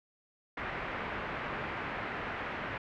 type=low-pass noise; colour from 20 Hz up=white; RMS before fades=-38 dBFS; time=0.57-2.78 s; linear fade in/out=5 ms; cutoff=2100 Hz; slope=24 dB/octave; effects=none